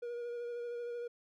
triangle tone with vibrato, 477.5 Hz, A#4, 42 cents sharp, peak -36 dBFS, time 0.02-1.08 s, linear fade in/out 10 ms, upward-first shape sine, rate 13 Hz, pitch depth 18 cents each way, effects none

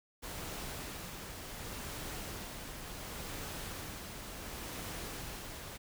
pink noise with tremolo, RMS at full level -42 dBFS, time 0.22-5.78 s, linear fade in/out 20 ms, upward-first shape sine, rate 0.69 Hz, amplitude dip 35%, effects none

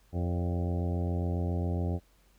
harmonic tone with a mistuned harmonic, 87.31 Hz, F2, in tune, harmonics 1 / 2 / 3 / 4 / 5 / 6 / 7 / 8 / 9, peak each -29 / -35 / -39 / -41 / -43 / -45 / -46 / -47 / -48 dBFS, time 0.12-2 s, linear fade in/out 50 ms, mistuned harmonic 6, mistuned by +60 cents, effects added 47 Hz sine -63 dBFS peak until 2.38 s + pink hiss -67 dBFS RMS until 2.38 s

